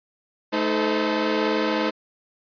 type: tone cluster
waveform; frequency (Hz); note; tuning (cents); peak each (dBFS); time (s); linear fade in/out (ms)
sawtooth; 217.2 / 314 / 436 / 513; A3 / D#4 / A4 / C5; -22 / +16 / -16 / -34; -24 / -21 / -23 / -22; 0.52-1.91; 20
effects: resampled to 11025 Hz